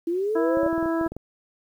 sine linear sweep, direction up, 327.2 to 582 Hz, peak -22 dBFS, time 0.07-0.68 s, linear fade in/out 5 ms
harmonic tone, 329.6 Hz, E4, in tune, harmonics 1 / 2 / 3 / 4 / 5, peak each -23 / -29 / -33 / -35 / -37 dBFS, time 0.35-1.08 s, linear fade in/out 10 ms
clicks, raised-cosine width 2 ms, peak -22 dBFS, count 11, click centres 0.572 / 0.632 / 0.663 / 0.729 / 0.78 / 0.828 / 0.859 / 1.012 / 1.064 / 1.12 / 1.166 s
effects 9-bit

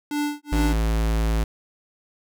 square tone with tremolo, 293.7 Hz, D4, in tune, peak -22 dBFS, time 0.11-0.73 s, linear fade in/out 2 ms, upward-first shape sine, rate 2.4 Hz, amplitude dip 100%
square tone, 55 Hz, A1, in tune, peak -20 dBFS, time 0.52-1.44 s, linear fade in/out 5 ms
effects none

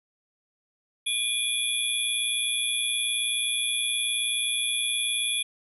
sine tone cluster, 2420 / 3373 / 3492 / 10840 Hz, D#7 / G#7 / A7 / E9, -49 / +26 / -14 / +47 cents, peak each -31 / -28 / -33 / -30 dBFS, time 1.06-5.43 s, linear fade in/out 10 ms, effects none

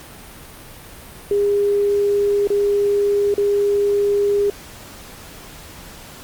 sine tone with dropouts, 406.4 Hz, G#4, 38 cents flat, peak -14 dBFS, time 1.31-4.5 s, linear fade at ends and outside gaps 2 ms, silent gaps 2.473-2.502 / 3.341-3.379 s, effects pink hiss -39 dBFS RMS until 6.23 s + Opus 48 kbps

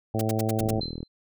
harmonic tone, 110 Hz, A2, in tune, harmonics 1 / 2 / 3 / 4 / 5 / 6 / 7, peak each -27 / -30 / -32 / -33 / -34 / -35 / -35 dBFS, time 0.14-0.8 s, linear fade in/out 5 ms
white noise bursts, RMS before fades -33 dBFS, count 6, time 0.19-0.708 s, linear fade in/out 5 ms, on 23 ms, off 76 ms
click train, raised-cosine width 3 ms, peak -22 dBFS, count 18, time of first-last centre 0.61-1.03 s, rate 40.5 Hz
sine tone with exponential decay, 4096 Hz, C8, 38 cents flat, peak -27 dBFS, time 0.81-1.08 s, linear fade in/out 5 ms, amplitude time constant 58 ms
effects none

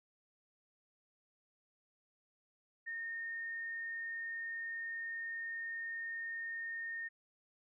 sine tone, 1835 Hz, A#6, 28 cents flat, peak -39 dBFS, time 2.86-7.09 s, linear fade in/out 20 ms, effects none

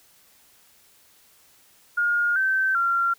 sine tone with pitch steps, 1423 / 1547 / 1377 Hz, F6 / G6 / F6, +32 / -23 / -25 cents, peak -19 dBFS, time 1.97-3.14 s, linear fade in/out 10 ms, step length 390 ms, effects white hiss -57 dBFS RMS until 3.18 s

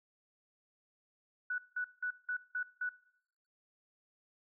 sine tone bursts, 1480 Hz, F#6, in tune, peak -33 dBFS, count 6, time 1.5-2.892 s, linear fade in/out 5 ms, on 82 ms, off 180 ms, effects noise-tail reverb RT60 0.8 s tail -22 dB re dry

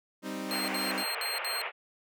sawtooth chord, C minor, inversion second, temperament equal, 196 / 261.6 / 311.1 Hz, G3 / C4 / Eb4, 0 / 0 / 0 cents, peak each -35 dBFS, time 0.22-1.05 s, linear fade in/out 50 ms
white band-pass noise, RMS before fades -36 dBFS, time 0.48-1.72 s, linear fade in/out 50 ms, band 430 to 2800 Hz, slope 48 dB/octave
sawtooth tone bursts, 4197 Hz, C8, 5 cents sharp, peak -30 dBFS, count 5, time 0.51-1.616 s, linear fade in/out 0 ms, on 170 ms, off 64 ms
effects none

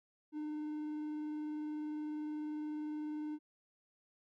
triangle tone with vibrato, 302.8 Hz, D#4, 47 cents flat, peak -36 dBFS, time 0.32-3.39 s, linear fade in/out 50 ms, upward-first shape sine, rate 20 Hz, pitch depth 17 cents each way, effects none

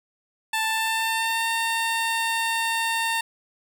15% pulse tone with pitch glide, 883 to 910.5 Hz, A5 to A#5, +6 to -41 cents, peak -16 dBFS, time 0.53-3.21 s, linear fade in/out 5 ms, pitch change +53 cents, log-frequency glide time 0.64-1.47 s, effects none

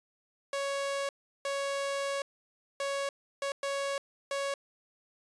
sawtooth tone bursts at uneven times, 556 Hz, C#5, 5 cents sharp, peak -27 dBFS, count 6, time 0.53-1.09 / 1.45-2.22 / 2.8-3.09 / 3.42-3.52 / 3.63-3.98 / 4.31-4.54 s, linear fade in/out 2 ms, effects resampled to 22050 Hz

